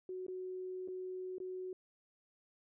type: tone with dropouts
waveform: sine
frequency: 370 Hz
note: F#4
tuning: in tune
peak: -40 dBFS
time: 0.09-1.73 s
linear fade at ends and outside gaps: 2 ms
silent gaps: 0.266-0.282 / 0.877-0.884 / 1.383-1.401 s
effects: none